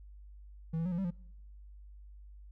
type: tone with pitch steps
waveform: triangle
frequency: 162 / 165.3 / 183.4 / 171.3 / 193.3 / 174.5 Hz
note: E3 / E3 / F#3 / F3 / G3 / F3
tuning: -30 / +5 / -15 / -33 / -24 / -1 cents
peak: -29 dBFS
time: 0.73-1.108 s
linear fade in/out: 10 ms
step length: 63 ms
effects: noise-tail reverb RT60 0.8 s tail -25 dB re dry + added 50 Hz sine -49 dBFS peak until 2.51 s